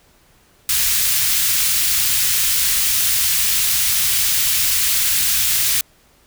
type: band-stop noise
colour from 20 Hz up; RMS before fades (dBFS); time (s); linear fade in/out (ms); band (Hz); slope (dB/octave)
white; -17; 0.69-5.81; 2; 100 to 2000; 12
effects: pink hiss -54 dBFS RMS until 6.26 s